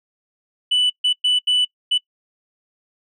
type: tone bursts at uneven times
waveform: sine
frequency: 2978 Hz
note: F#7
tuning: 11 cents sharp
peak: -12 dBFS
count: 5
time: 0.71-0.9 / 1.04-1.13 / 1.24-1.39 / 1.47-1.65 / 1.91-1.98 s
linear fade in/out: 10 ms
effects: noise-tail reverb RT60 0.1 s tail -25 dB re dry + tanh soft clip ceiling -13 dBFS